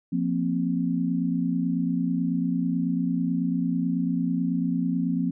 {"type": "chord", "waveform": "sine", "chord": "F suspended fourth", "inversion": "none", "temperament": "just", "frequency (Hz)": [174.61, 232.8, 261.9], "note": ["F3", "Bb3", "C4"], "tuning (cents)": [0, -2, 2], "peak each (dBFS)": [-26, -29, -26], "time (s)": [0.12, 5.31], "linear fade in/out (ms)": 10, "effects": []}